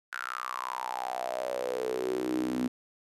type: tone with high-pass filter sweep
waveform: sawtooth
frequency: 62.8 Hz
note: B1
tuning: 30 cents sharp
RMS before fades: -33 dBFS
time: 0.12-2.68 s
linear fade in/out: 10 ms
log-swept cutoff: 1500 to 250 Hz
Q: 8.4
effects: resampled to 32000 Hz